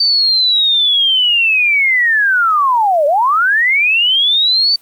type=linear two-way sweep; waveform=sine; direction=down then up; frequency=4600 to 557 to 4600 Hz; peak=-9 dBFS; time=0-4.76 s; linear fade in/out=5 ms; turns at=3.06 s; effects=white hiss -49 dBFS RMS until 4.81 s + Opus 32 kbps